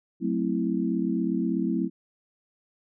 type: chord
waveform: sine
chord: F# half-diminished seventh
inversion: none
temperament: equal with one note detuned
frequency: 185 / 221.5 / 261.6 / 329.6 Hz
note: F#3 / A3 / C4 / E4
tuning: 0 / +12 / 0 / 0 cents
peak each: -29 dBFS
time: 0.2-1.9 s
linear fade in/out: 50 ms
effects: none